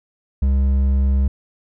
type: tone with hard clipping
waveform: triangle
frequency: 67.5 Hz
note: C#2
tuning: 45 cents flat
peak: -15 dBFS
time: 0.42-1.28 s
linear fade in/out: 5 ms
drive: 9 dB
effects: none